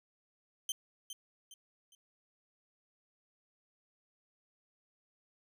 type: tone with echo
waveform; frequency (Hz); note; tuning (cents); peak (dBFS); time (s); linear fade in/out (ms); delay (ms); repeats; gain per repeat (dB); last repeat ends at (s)
20% pulse; 3113; G7; -13; -28; 0.69-0.72; 2; 410; 3; -9; 1.95
effects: none